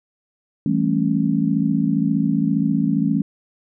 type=chord; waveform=sine; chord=A dominant seventh; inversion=second; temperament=just; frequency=165 / 198 / 220 / 275 Hz; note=E3 / G3 / A3 / C#4; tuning=+2 / +18 / 0 / -14 cents; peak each=-22 / -23 / -21 / -21 dBFS; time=0.66-3.22 s; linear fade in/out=2 ms; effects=none